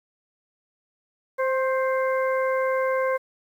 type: harmonic tone with a mistuned harmonic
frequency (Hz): 523.3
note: C5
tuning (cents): 0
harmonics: 1 / 2 / 3 / 4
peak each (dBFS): -22 / -28 / -32 / -34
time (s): 1.38-3.18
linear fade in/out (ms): 20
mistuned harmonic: 2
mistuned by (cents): +22
effects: 9-bit